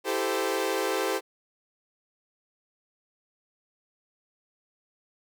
sawtooth chord, A minor seventh, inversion second, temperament equal with one note detuned, 329.6 / 392 / 440 / 518.4 Hz, E4 / G4 / A4 / C5, 0 / 0 / 0 / -16 cents, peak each -30 / -26 / -28 / -27 dBFS, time 0.04-1.21 s, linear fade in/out 50 ms, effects none

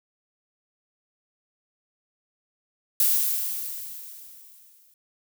violet noise with exponential decay, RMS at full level -19 dBFS, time 3-4.94 s, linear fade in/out 2 ms, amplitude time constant 420 ms, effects none

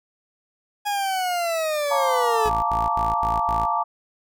40% pulse linear sweep, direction down, 830.6 to 421.4 Hz, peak -21 dBFS, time 0.85-2.5 s, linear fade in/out 20 ms
sine chord, Bb major seventh, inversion second, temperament just, 699.2 / 874.1 / 932.3 / 1165.4 Hz, F5 / A5 / Bb5 / D6, +2 / -12 / 0 / -14 cents, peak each -27 / -25 / -26 / -24 dBFS, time 1.9-3.84 s, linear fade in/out 20 ms
sawtooth tone bursts, 55.8 Hz, A1, 25 cents sharp, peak -25 dBFS, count 5, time 2.45-3.652 s, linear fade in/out 0 ms, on 170 ms, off 88 ms
effects none

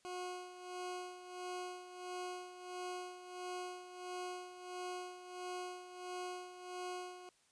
20% pulse tone with tremolo, 362.1 Hz, F#4, 37 cents flat, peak -36 dBFS, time 0.05-7.29 s, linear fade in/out 0 ms, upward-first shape sine, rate 1.5 Hz, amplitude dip 70%, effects white hiss -72 dBFS RMS until 7.51 s + resampled to 22050 Hz

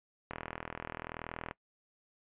click train, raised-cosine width 0.5 ms, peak -23 dBFS, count 50, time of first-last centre 0.31-1.511 s, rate 40.8 Hz, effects noise-tail reverb RT60 0.1 s tail -21 dB re dry + resampled to 8000 Hz

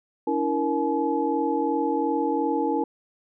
sine tone cluster, 284.9 / 327.7 / 468.2 / 853 Hz, C#4 / E4 / A#4 / G#5, +48 / -10 / +8 / +46 cents, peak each -27 dBFS, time 0.27-2.84 s, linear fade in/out 5 ms, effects none

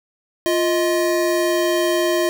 square tone pair together, 349.2 / 628.7 Hz, F4 / D#5, 0 / +18 cents, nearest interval minor seventh, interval 1018 cents, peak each -19 / -21 dBFS, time 0.46-2.29 s, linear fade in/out 0 ms, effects none

